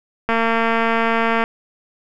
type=click train; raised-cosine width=0.5 ms; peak=-4 dBFS; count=263; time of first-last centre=0.29-1.439 s; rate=228 Hz; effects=none

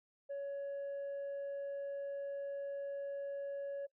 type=tone; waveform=sine; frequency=560 Hz; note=C#5; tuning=18 cents sharp; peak=-36 dBFS; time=0.29-3.87 s; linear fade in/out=20 ms; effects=noise-tail reverb RT60 0.1 s tail -21 dB re dry + tanh soft clip ceiling -38 dBFS

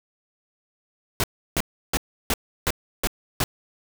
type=noise bursts; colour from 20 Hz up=pink; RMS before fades=-22 dBFS; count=7; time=1.2-3.439 s; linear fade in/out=0 ms; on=37 ms; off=330 ms; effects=none

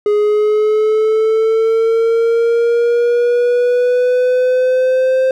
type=linear sweep; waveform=triangle; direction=up; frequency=415.3 to 523.3 Hz; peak=-8 dBFS; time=0.06-5.31 s; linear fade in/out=2 ms; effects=none

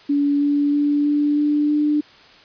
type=tone with pitch steps; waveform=sine; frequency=286 / 288.3 / 290.7 / 293 / 295.4 / 297.8 Hz; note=D4 / D4 / D4 / D4 / D4 / D4; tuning=-46 / -32 / -18 / -4 / +10 / +24 cents; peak=-15 dBFS; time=0.09-2.01 s; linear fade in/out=10 ms; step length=320 ms; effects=white hiss -47 dBFS RMS until 2.44 s + resampled to 11025 Hz

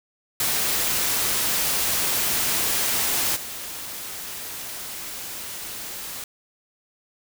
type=noise with level steps; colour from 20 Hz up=white; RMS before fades=-23 / -34 dBFS; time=0.4-6.24 s; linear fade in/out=2 ms; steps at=3.35 s; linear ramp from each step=20 ms; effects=none

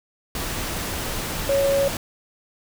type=tone in noise; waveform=sine; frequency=554.4 Hz; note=C#5; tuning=in tune; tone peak=-17 dBFS; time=1.49-1.88 s; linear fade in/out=2 ms; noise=pink; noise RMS=-28 dBFS; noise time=0.35-1.97 s; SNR=+8 dB; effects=none

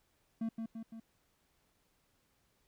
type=tone with echo; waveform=triangle; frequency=225.4 Hz; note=A3; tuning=42 cents sharp; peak=-31 dBFS; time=0.41-0.49 s; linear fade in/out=5 ms; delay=170 ms; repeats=3; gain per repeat=-4 dB; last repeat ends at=1 s; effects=pink hiss -75 dBFS RMS until 2.67 s

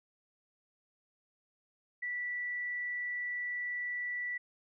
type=tone; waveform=sine; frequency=1961 Hz; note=B6; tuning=13 cents flat; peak=-34 dBFS; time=2.02-4.38 s; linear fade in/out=10 ms; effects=none

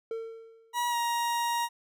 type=tone with exponential decay; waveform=triangle; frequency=452.5 Hz; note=A4; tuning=48 cents sharp; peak=-28 dBFS; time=0.11-0.9 s; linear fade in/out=2 ms; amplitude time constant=170 ms
type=tone with pitch glide; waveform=40% pulse; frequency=963 to 943.2 Hz; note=B5 to A#5; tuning=-44 to +20 cents; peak=-26 dBFS; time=0.73-1.69 s; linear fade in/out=50 ms; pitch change=-36 cents; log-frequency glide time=0.89-0.96 s
effects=none

